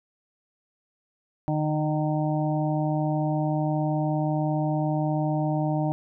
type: harmonic tone with a mistuned harmonic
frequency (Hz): 153.3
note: D#3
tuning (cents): -25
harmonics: 1 / 2 / 4 / 5 / 6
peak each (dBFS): -25 / -28 / -31 / -32 / -37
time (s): 1.48-5.92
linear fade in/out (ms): 0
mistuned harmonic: 1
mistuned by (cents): -16
effects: none